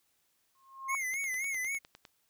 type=tone with exponential growth; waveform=sine; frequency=1072 Hz; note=C6; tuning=42 cents sharp; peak=-29 dBFS; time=0.55-0.95 s; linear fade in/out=1 ms; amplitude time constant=85 ms
type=tone with vibrato; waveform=square; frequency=2115 Hz; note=C7; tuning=18 cents sharp; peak=-33 dBFS; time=0.88-1.79 s; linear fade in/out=20 ms; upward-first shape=sine; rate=3.8 Hz; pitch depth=96 cents each way
type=click train; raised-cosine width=0.2 ms; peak=-32 dBFS; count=10; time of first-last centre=1.14-2.052 s; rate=9.87 Hz
effects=white hiss -74 dBFS RMS until 2.29 s